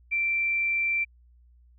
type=tone; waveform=sine; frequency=2349 Hz; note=D7; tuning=in tune; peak=-23 dBFS; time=0.11-1.05 s; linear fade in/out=20 ms; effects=added 60 Hz sine -54 dBFS peak until 1.78 s